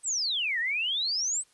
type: exponential two-way sweep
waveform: sine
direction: down then up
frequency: 8372 to 1784 to 8372 Hz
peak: -26 dBFS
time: 0.03-1.44 s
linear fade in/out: 50 ms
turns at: 0.59 s
effects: white hiss -64 dBFS RMS until 1.53 s + resampled to 24000 Hz